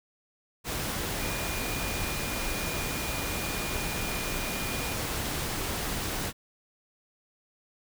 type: tone in noise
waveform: sine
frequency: 2428 Hz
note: D#7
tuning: 43 cents flat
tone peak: -39 dBFS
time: 1.18-4.97 s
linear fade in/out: 50 ms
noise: pink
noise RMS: -32 dBFS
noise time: 0.64-6.33 s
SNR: -10 dB
effects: none